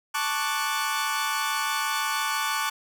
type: chord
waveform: sawtooth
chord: D major seventh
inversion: second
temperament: equal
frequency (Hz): 880 / 1108.7 / 1174.7 / 1480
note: A5 / C#6 / D6 / F#6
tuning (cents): 0 / 0 / 0 / 0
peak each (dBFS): -27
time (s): 0.14-2.7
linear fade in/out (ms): 10
effects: none